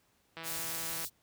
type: click train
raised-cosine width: 0.3 ms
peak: -27 dBFS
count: 112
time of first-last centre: 0.37-1.047 s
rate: 164 Hz
type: band-stop noise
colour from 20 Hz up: white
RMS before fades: -38 dBFS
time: 0.43-1.1 s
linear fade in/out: 50 ms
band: 160 to 3900 Hz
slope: 24 dB/octave
effects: pink hiss -71 dBFS RMS until 1.22 s + high-pass 60 Hz 12 dB/octave